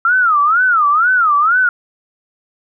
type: tone with vibrato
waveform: sine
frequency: 1322 Hz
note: E6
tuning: 5 cents sharp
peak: -9 dBFS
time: 0.05-1.69 s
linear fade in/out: 2 ms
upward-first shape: sine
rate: 2.1 Hz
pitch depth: 240 cents each way
effects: none